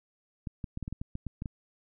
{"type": "clicks", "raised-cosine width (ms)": 5, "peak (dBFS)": -23, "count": 11, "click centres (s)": [0.472, 0.642, 0.774, 0.827, 0.879, 0.926, 1.015, 1.154, 1.267, 1.421, 1.458], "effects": []}